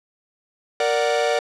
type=chord; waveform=45% pulse; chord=Bb augmented; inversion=none; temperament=equal; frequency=466.2 / 587.3 / 740 Hz; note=Bb4 / D5 / F#5; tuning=0 / 0 / 0 cents; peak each=-22 / -22 / -24 dBFS; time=0.8-1.39 s; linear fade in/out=2 ms; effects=low-pass 6000 Hz 12 dB/octave